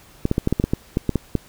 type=clicks; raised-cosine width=3 ms; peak=-5 dBFS; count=12; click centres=0.254 / 0.314 / 0.381 / 0.474 / 0.526 / 0.599 / 0.64 / 0.735 / 0.971 / 1.093 / 1.157 / 1.353 s; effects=pink hiss -49 dBFS RMS until 1.48 s